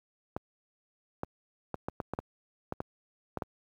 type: clicks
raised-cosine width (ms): 1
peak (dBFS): -19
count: 11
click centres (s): 0.365 / 1.234 / 1.743 / 1.885 / 2.002 / 2.136 / 2.189 / 2.724 / 2.804 / 3.373 / 3.422
effects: high-pass 60 Hz 12 dB/octave + 10-bit